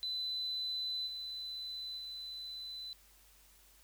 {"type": "tone with level steps", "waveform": "sine", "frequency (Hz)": 4012, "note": "B7", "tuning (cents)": 26, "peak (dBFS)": [-35, -40, -42], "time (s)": [0.03, 2.93], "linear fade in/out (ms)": 0, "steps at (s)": [1.06, 1.97], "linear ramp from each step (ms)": 20, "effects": ["added 50 Hz sine -66 dBFS peak until 3.83 s", "white hiss -64 dBFS RMS until 3.83 s"]}